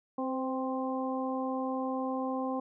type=harmonic tone with a mistuned harmonic; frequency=262.2 Hz; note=C4; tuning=4 cents sharp; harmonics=1 / 2 / 3 / 4; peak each=-33 / -36 / -38 / -39 dBFS; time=0.18-2.6 s; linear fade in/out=5 ms; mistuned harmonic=2; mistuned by=-20 cents; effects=none